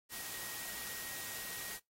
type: tone in noise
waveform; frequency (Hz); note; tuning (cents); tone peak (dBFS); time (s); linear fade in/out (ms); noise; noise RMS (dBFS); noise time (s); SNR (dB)
sine; 1889; A#6; +22; -52; 0.09-1.8; 50; white; -44; 0.09-1.8; -11
effects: noise-tail reverb RT60 0.2 s tail -26 dB re dry + AAC 48 kbps